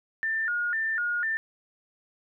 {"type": "tone with vibrato", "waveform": "sine", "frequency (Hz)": 1600, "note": "G6", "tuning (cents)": 35, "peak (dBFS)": -25, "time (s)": [0.23, 1.37], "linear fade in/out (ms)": 0, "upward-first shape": "square", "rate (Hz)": 2, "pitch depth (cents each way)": 190, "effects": []}